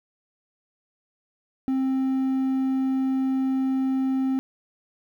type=tone; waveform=triangle; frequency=264.1 Hz; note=C4; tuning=16 cents sharp; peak=-19 dBFS; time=1.68-4.39 s; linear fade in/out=0 ms; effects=10-bit